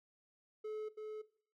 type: tone with echo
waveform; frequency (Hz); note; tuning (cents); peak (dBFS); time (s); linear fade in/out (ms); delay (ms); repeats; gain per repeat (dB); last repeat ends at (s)
triangle; 430; A4; -40; -38; 0.64-0.89; 10; 330; 1; -3; 1.22
effects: noise-tail reverb RT60 0.5 s tail -17 dB re dry